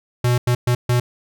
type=tone bursts at uneven times; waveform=square; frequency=122.4 Hz; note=B2; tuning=15 cents flat; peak=-15 dBFS; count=4; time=0.24-0.38 / 0.47-0.55 / 0.67-0.75 / 0.89-1 s; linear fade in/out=5 ms; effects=none